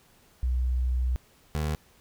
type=tone pair in turn; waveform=sine / 25% pulse; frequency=62.5 / 76.22 Hz; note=B1 / D#2; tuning=+21 / -35 cents; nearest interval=minor third; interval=344 cents; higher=second; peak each=-23 dBFS; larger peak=neither; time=0.43-1.16 / 1.55-1.75 s; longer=first; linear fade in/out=0 ms; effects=pink hiss -60 dBFS RMS until 2 s